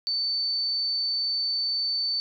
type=tone; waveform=sine; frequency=4531 Hz; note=C#8; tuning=37 cents sharp; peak=-24 dBFS; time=0.07-2.2 s; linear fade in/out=0 ms; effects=none